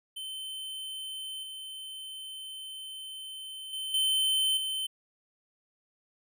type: tone with level steps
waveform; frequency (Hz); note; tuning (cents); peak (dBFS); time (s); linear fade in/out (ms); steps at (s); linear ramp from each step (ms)
square; 3077; G7; -33; -37 / -40 / -34 / -25 / -31; 0.16-4.87; 10; 1.43 / 3.73 / 3.94 / 4.57; 2
effects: none